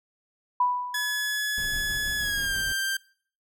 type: tone with exponential decay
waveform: sine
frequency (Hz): 987.8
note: B5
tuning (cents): 0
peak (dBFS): -18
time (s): 0.6-1.39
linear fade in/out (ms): 5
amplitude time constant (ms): 170
type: tone with pitch glide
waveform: sawtooth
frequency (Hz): 1700 to 1577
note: G#6 to G6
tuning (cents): +40 to +10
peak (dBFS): -22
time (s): 0.94-2.97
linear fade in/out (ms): 5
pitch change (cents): -130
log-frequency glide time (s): 2.17-2.57
type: noise with tremolo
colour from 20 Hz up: brown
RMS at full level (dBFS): -37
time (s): 1.57-2.73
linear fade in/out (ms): 10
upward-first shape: square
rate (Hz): 6.2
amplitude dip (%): 30
effects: noise-tail reverb RT60 0.5 s tail -22 dB re dry